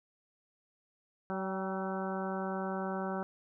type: harmonic tone with a mistuned harmonic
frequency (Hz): 190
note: F#3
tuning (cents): +46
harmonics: 1 / 2 / 3 / 4 / 5 / 6 / 7 / 8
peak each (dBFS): -37 / -40 / -41 / -41 / -44 / -48 / -44 / -47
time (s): 1.3-3.23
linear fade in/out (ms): 0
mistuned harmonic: 4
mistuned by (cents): +29
effects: none